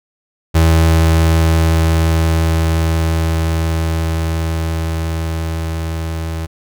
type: tone with level ramp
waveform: 35% pulse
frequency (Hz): 81.3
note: E2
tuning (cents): -23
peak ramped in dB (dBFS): -6 to -18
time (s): 0.54-6.47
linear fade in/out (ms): 20
effects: none